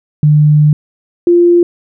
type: tone pair in turn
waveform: sine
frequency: 150 / 347.4 Hz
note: D3 / F4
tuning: +37 / -9 cents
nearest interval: octave + minor third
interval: 1454 cents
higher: second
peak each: -4 dBFS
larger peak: neither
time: 0.23-0.73 / 1.27-1.63 s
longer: first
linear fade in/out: 2 ms
effects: none